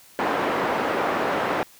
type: band-pass noise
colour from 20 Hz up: pink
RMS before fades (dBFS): -24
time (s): 0.19-1.63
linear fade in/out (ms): 0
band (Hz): 360 to 1500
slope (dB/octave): 12
effects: white hiss -51 dBFS RMS until 1.79 s